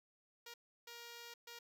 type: tone bursts at uneven times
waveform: 5% pulse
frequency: 471.6 Hz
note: A#4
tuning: 20 cents sharp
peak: -39 dBFS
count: 3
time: 0.46-0.54 / 0.87-1.34 / 1.47-1.59 s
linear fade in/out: 5 ms
effects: none